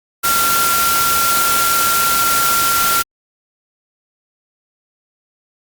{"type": "tone in noise", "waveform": "sine", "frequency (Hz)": 1373, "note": "F6", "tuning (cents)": -30, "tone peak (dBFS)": -15, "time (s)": [0.23, 3.03], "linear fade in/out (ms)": 20, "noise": "white", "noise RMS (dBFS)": -17, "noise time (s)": [0.23, 3.03], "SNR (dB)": -1, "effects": ["Opus 48 kbps"]}